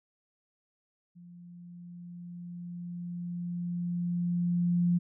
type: tone with level ramp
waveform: sine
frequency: 174.61 Hz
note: F3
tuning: in tune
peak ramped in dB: -48 to -22 dBFS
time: 1.15-4.99 s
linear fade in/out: 20 ms
effects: none